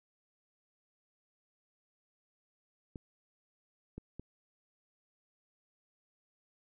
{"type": "clicks", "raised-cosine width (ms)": 3, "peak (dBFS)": -30, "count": 3, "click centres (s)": [2.958, 3.98, 4.196], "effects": []}